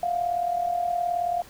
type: tone with amplitude modulation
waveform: sine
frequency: 701 Hz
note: F5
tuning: 6 cents sharp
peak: -20 dBFS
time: 0.03-1.42 s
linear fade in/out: 2 ms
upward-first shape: sine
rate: 38.9 Hz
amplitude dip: 65%
effects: pink hiss -49 dBFS RMS until 1.49 s